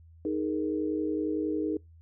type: chord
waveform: sine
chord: D# suspended fourth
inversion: none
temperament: equal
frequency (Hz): 311.1 / 415.3 / 466.2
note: D#4 / G#4 / A#4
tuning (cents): 0 / 0 / 0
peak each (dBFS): -29 / -33 / -35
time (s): 0.25-1.77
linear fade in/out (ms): 2
effects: noise-tail reverb RT60 0.2 s tail -26 dB re dry + added 82 Hz sine -51 dBFS peak until 2.01 s